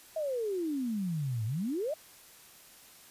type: exponential two-way sweep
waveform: sine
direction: down then up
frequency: 654 to 104.9 to 654 Hz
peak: -30 dBFS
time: 0.16-1.94 s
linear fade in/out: 5 ms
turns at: 1.45 s
effects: white hiss -55 dBFS RMS until 3.1 s + resampled to 32000 Hz